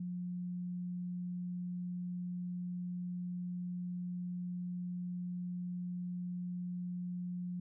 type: tone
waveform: sine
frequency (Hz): 178.3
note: F3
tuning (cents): +36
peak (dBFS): -37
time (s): 0-7.6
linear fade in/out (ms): 5
effects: none

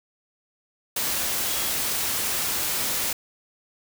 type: tone in noise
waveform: sine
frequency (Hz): 3310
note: G#7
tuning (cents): -6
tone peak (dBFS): -37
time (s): 1.47-1.71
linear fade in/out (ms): 5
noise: white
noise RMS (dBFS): -26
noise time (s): 0.96-3.13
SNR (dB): -14
effects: none

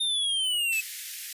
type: linear sweep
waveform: square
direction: down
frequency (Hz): 3668 to 2569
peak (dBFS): -25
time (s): 0-0.81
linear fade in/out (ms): 10
type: high-pass noise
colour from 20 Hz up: white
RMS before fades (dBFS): -37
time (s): 0.72-1.33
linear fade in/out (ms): 5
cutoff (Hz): 1700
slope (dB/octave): 48
effects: resampled to 32000 Hz

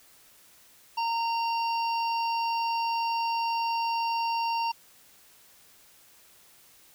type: harmonic tone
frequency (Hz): 922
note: A#5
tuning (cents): -19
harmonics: 1 / 3 / 5 / 6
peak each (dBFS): -26 / -36 / -40 / -42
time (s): 0.97-4.72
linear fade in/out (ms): 10
effects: white hiss -57 dBFS RMS until 6.94 s

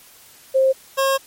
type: tone pair in turn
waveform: sine / 25% pulse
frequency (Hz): 530 / 540.2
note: C5 / C#5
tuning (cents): +22 / -45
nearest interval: unison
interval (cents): 33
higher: second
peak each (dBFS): -12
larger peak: neither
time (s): 0.54-0.73 / 0.97-1.18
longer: second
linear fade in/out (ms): 20
effects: white hiss -47 dBFS RMS until 1.26 s + MP3 64 kbps

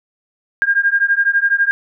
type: beating tone pair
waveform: sine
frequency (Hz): 1607 / 1619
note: G6 / G#6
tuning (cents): +43 / -45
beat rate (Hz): 12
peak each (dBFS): -15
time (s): 0.62-1.71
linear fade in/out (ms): 0
effects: none

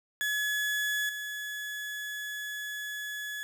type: tone with level steps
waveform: 35% pulse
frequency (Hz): 1700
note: G#6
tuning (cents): +40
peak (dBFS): -26 / -33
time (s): 0.21-3.43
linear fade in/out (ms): 0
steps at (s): 1.09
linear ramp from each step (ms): 2
effects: none

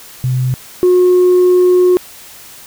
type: tone pair in turn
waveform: sine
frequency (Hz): 128 / 362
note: C3 / F#4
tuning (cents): -38 / -38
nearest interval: octave + tritone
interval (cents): 1800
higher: second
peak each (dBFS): -11 / -4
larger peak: second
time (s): 0.24-0.54 / 0.83-1.97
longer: second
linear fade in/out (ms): 0
effects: tanh soft clip ceiling -4 dBFS + white hiss -36 dBFS RMS until 2.66 s

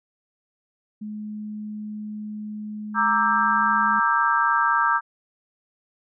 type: tone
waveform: sine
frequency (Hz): 211.8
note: G#3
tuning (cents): +34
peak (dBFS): -30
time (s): 1.01-4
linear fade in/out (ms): 10
type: chord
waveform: sine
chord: E half-diminished seventh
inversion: second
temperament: equal with one note detuned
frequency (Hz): 932.3 / 1174.7 / 1318.5 / 1589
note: Bb5 / D6 / E6 / G6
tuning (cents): 0 / 0 / 0 / +23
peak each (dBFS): -23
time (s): 2.94-5.01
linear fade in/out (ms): 50
effects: none

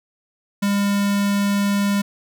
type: tone with notch filter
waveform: square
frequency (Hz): 201.4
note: G3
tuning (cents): +47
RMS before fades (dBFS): -19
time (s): 0.62-2.02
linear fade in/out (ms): 10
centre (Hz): 520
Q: 1.6
effects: none

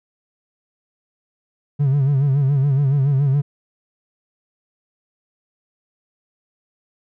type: tone with vibrato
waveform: triangle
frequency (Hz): 138.59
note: C#3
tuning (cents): 0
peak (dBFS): -11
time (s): 1.79-3.42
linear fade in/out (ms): 20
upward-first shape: sine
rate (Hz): 7.1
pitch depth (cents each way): 91
effects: tanh soft clip ceiling -8 dBFS

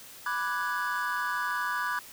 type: chord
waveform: triangle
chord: G# half-diminished seventh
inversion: first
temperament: equal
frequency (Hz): 987.8 / 1174.7 / 1480 / 1661.2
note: B5 / D6 / F#6 / G#6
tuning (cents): 0 / 0 / 0 / 0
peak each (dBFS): -32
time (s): 0.26-1.99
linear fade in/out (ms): 2
effects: white hiss -48 dBFS RMS until 2.12 s

